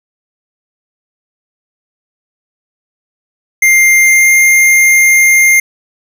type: tone with pitch glide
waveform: square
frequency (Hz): 2100 to 2112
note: C7 to C7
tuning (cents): +6 to +16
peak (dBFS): -5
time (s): 3.62-5.6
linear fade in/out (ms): 5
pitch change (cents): +10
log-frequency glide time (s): 4.02-4.31
effects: none